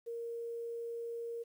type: tone with quantisation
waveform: sine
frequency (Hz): 466.2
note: A#4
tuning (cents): 0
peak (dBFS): -38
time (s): 0.06-1.44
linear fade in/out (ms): 20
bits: 11
effects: none